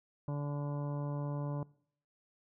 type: harmonic tone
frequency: 144.7 Hz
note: D3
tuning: 25 cents flat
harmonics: 1 / 2 / 3 / 4 / 5 / 6 / 7 / 8 / 10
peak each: -34 / -43 / -50 / -45 / -57 / -52 / -50 / -61 / -65 dBFS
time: 0.28-1.63 s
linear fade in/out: 2 ms
effects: noise-tail reverb RT60 0.6 s tail -22 dB re dry